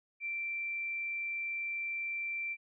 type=tone; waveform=sine; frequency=2349 Hz; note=D7; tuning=in tune; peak=-34 dBFS; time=0.2-2.57 s; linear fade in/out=50 ms; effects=none